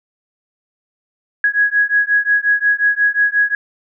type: beating tone pair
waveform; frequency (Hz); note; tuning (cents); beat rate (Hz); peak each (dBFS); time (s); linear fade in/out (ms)
sine; 1661.2 / 1666.8; G#6 / G#6; 0 / +6; 5.6; -15; 1.44-3.55; 2
effects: none